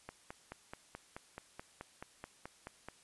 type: click train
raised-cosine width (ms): 0.5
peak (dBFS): -29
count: 14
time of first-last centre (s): 0.09-2.886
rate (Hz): 4.65
effects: white hiss -64 dBFS RMS until 3.03 s + resampled to 24000 Hz